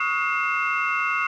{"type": "tone cluster", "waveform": "sine", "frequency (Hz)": [1116, 1266, 1443, 2120, 2691], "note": ["C#6", "D#6", "F#6", "C7", "E7"], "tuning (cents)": [11, 30, -44, 22, 35], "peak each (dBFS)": -27, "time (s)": [0, 1.27], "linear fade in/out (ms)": 5, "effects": ["tanh soft clip ceiling -13 dBFS"]}